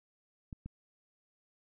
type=clicks; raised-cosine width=5 ms; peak=-30 dBFS; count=2; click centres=0.528 / 0.66 s; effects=none